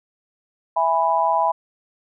sine chord, E major, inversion none, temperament just, 659.3 / 824.1 / 988.9 Hz, E5 / G#5 / B5, 0 / -14 / +2 cents, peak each -22 / -21 / -19 dBFS, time 0.76-1.52 s, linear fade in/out 10 ms, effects none

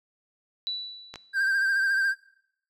sine tone with exponential decay, 3951 Hz, B7, in tune, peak -26 dBFS, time 0.67-1.5 s, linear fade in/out 0 ms, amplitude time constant 180 ms
clicks, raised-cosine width 0.2 ms, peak -21 dBFS, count 2, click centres 1.14 / 1.158 s
triangle tone with vibrato, 1580 Hz, G6, 13 cents sharp, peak -20 dBFS, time 1.33-2.15 s, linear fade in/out 50 ms, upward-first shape triangle, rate 14 Hz, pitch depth 50 cents each way
effects noise-tail reverb RT60 0.7 s tail -22 dB re dry

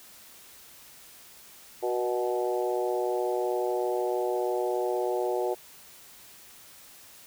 harmonic tone with a mistuned harmonic, 123 Hz, B2, 7 cents flat, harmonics 3 / 4 / 5 / 6 / 7, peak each -29 / -31 / -33 / -35 / -36 dBFS, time 1.82-5.55 s, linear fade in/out 20 ms, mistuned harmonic 4, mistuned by -23 cents, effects white hiss -51 dBFS RMS until 7.26 s

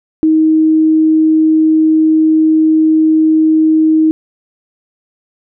sine tone, 315.2 Hz, D#4, 23 cents sharp, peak -6 dBFS, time 0.23-4.11 s, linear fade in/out 0 ms, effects none

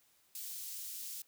white high-pass noise, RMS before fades -44 dBFS, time 0.35-1.22 s, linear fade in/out 2 ms, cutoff 4600 Hz, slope 12 dB/octave, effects white hiss -70 dBFS RMS until 1.27 s

